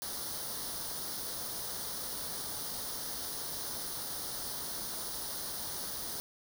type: noise with comb filter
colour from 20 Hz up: white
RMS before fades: -39 dBFS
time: 0.02-6.2 s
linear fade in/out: 0 ms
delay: 0.2 ms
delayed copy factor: +0.75
effects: none